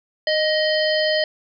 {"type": "harmonic tone with a mistuned harmonic", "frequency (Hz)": 618, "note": "D#5", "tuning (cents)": -12, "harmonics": [1, 3, 5, 7, 8], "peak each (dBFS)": [-19, -24, -26, -27, -28], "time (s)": [0.27, 1.24], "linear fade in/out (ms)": 2, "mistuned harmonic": 3, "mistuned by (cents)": 28, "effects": []}